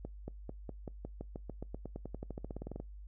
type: accelerating click train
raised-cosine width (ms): 2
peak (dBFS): -28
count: 26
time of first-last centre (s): 0.05-2.8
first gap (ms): 230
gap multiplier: 0.93
effects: noise-tail reverb RT60 0.2 s tail -25 dB re dry + added 50 Hz sine -46 dBFS peak until 3.07 s